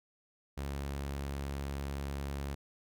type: tone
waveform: sawtooth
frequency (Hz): 69.7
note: C#2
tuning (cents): +10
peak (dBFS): -32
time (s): 0.57-2.55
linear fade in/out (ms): 10
effects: none